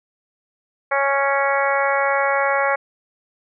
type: harmonic tone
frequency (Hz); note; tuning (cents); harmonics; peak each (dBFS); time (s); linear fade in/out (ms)
277.2; C#4; 0; 2 / 3 / 4 / 5 / 6 / 7 / 8; -21 / -23 / -24 / -25 / -26 / -26 / -27; 0.91-2.76; 10
effects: none